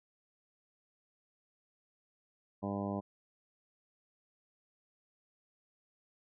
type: harmonic tone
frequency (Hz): 100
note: G2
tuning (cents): +35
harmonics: 1 / 2 / 3 / 4 / 5 / 6 / 7 / 8 / 9 / 10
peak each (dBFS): -43 / -37 / -42 / -45 / -47 / -43 / -47 / -47 / -52 / -47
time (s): 2.62-3.01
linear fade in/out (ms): 20
effects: none